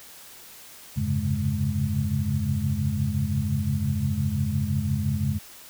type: tone cluster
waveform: sine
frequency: 87.2 / 100.8 / 134.7 / 140.5 / 209.5 Hz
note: F2 / G2 / C#3 / C#3 / G#3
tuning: -2 / +49 / -49 / +24 / +15 cents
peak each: -29 dBFS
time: 0.96-5.39 s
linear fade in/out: 20 ms
effects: white hiss -46 dBFS RMS until 5.69 s